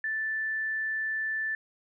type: tone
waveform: sine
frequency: 1760 Hz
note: A6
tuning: in tune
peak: -28 dBFS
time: 0.04-1.55 s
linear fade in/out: 2 ms
effects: none